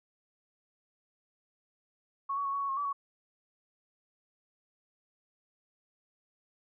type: tone with pitch steps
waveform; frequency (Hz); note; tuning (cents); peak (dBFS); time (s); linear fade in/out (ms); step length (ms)
sine; 1104 / 1126 / 1103 / 1120 / 1113 / 1080 / 1151 / 1117; C#6 / C#6 / C#6 / C#6 / C#6 / C#6 / D6 / C#6; -7 / +27 / -9 / +18 / +7 / -45 / -35 / +13; -30; 2.29-2.93; 10; 80
effects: none